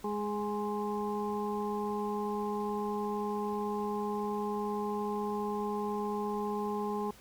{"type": "harmonic tone with a mistuned harmonic", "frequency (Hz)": 207.7, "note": "G#3", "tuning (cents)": 0, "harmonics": [1, 2, 4, 5], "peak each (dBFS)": [-36, -35, -38, -40], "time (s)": [0.04, 7.11], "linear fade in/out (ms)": 5, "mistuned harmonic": 5, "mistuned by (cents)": 17, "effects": ["pink hiss -56 dBFS RMS until 7.2 s"]}